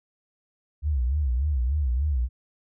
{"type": "tone with vibrato", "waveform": "sine", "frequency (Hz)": 67.7, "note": "C#2", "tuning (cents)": -40, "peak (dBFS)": -21, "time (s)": [0.82, 2.29], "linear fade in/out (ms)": 50, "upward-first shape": "sine", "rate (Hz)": 3.4, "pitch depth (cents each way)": 210, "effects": []}